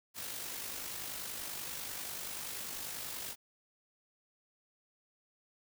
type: noise with amplitude modulation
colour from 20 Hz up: white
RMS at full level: -40 dBFS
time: 0.14-3.36 s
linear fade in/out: 50 ms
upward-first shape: sine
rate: 50.3 Hz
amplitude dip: 40%
effects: none